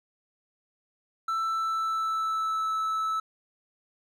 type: tone with pitch glide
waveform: triangle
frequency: 1329 to 1307.7 Hz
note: E6 to E6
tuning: +14 to -14 cents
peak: -24 dBFS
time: 1.28-3.2 s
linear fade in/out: 5 ms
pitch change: -28 cents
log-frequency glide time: 1.42-2.7 s
effects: none